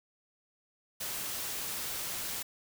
white noise, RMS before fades -37 dBFS, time 1-2.43 s, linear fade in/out 10 ms, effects none

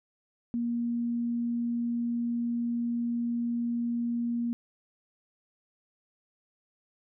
sine tone, 236.5 Hz, A#3, 25 cents sharp, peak -27 dBFS, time 0.54-4.53 s, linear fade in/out 0 ms, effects none

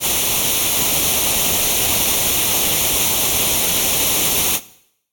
white noise with comb filter, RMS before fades -17 dBFS, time 0-4.6 s, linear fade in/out 50 ms, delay 0.31 ms, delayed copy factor +0.65, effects noise-tail reverb RT60 0.7 s tail -17 dB re dry + AAC 64 kbps

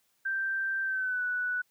sine tone with pitch glide, 1568 to 1480.9 Hz, G6 to F#6, 0 to +1 cents, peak -28 dBFS, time 0.25-1.62 s, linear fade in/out 10 ms, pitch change -99 cents, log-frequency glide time 0.83-1.23 s, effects white hiss -72 dBFS RMS until 1.7 s + high-pass 60 Hz 12 dB/octave

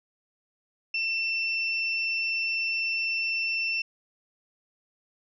sine tone pair together, 2684 / 5396 Hz, E7 / E8, +31 / +40 cents, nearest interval octave, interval 1209 cents, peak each -26 / -34 dBFS, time 0.94-3.82 s, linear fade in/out 5 ms, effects none

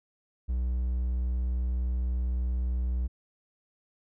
triangle tone, 61.74 Hz, B1, in tune, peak -24 dBFS, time 0.48-3.08 s, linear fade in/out 20 ms, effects none

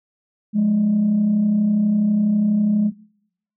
sine tone pair together, 178.21 / 210.4 Hz, F3 / G#3, +35 / +23 cents, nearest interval minor third, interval 288 cents, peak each -24 / -13 dBFS, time 0.53-2.92 s, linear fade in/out 50 ms, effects noise-tail reverb RT60 0.7 s tail -22 dB re dry + tanh soft clip ceiling -11 dBFS

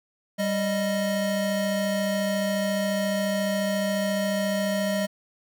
square tone pair together, 196.01 / 622.3 Hz, G3 / D#5, 0 / 0 cents, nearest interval octave + minor sixth, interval 2000 cents, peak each -27 dBFS, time 0.38-5.07 s, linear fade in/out 20 ms, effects none

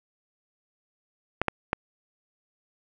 clicks, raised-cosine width 0.5 ms, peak -8 dBFS, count 3, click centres 1.416 / 1.483 / 1.731 s, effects none

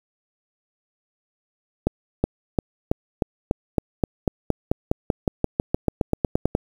accelerating click train, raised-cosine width 2 ms, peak -5 dBFS, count 24, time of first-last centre 1.87-6.551 s, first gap 370 ms, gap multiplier 0.94, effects 7-bit

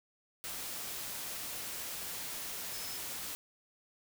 sine tone in noise, 5210 Hz, E8, 21 cents flat, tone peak -47 dBFS, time 2.73-2.97 s, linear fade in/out 0 ms, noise white, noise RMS -41 dBFS, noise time 0.44-3.35 s, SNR -9 dB, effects none

